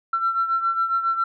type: beating tone pair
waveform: sine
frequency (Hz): 1349 / 1356.3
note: E6 / E6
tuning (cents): +40 / +49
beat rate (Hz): 7.3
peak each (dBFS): -20 / -26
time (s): 0.13-1.24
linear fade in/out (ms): 5
effects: tanh soft clip ceiling -12 dBFS